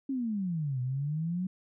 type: exponential two-way sweep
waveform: sine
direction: down then up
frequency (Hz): 278.6 to 123.6 to 188.9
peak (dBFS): -29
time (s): 0.09-1.47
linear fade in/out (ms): 5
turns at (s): 0.81
effects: none